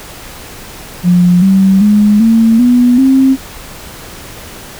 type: tone with pitch steps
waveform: sine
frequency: 177.4 / 192.34 / 208.5 / 226.1 / 245.2 / 265.8 Hz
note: F3 / G3 / G#3 / A3 / B3 / C4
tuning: +27 / -33 / +7 / +47 / -12 / +27 cents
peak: -4 dBFS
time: 1.03-3.37 s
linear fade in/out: 50 ms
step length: 390 ms
effects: pink hiss -30 dBFS RMS until 4.79 s